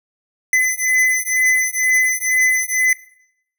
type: beating tone pair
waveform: square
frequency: 2021 / 2023.1 Hz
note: B6 / B6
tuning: +39 / +41 cents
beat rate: 2.1 Hz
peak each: -18 dBFS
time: 0.53-2.93 s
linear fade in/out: 2 ms
effects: noise-tail reverb RT60 0.7 s tail -18 dB re dry